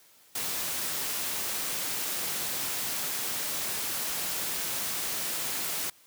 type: noise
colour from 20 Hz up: white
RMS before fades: -32 dBFS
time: 0.35-5.9 s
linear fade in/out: 5 ms
effects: white hiss -59 dBFS RMS until 6.06 s + high-pass 100 Hz 12 dB/octave